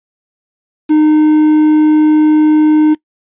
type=tone with quantisation; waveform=triangle; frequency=306.7 Hz; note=D#4; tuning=25 cents flat; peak=-3 dBFS; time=0.89-2.95 s; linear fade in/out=20 ms; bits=5; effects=noise-tail reverb RT60 0.1 s tail -22 dB re dry + resampled to 8000 Hz